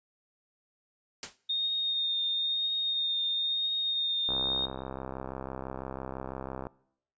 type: noise with exponential decay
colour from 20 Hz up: white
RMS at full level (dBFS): -32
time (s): 1.23-1.37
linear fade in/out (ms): 1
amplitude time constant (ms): 30
type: tone with vibrato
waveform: sine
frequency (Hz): 3679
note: A#7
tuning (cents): -24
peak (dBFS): -27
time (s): 1.49-4.66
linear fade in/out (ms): 10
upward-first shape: triangle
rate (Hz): 1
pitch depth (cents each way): 20
type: click train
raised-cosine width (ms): 1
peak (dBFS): -23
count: 158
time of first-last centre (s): 4.29-6.669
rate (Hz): 66
effects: noise-tail reverb RT60 0.7 s tail -22 dB re dry + resampled to 16000 Hz